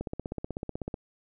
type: click train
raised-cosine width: 2 ms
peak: -20 dBFS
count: 16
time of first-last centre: 0.01-0.942 s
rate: 16.1 Hz
effects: none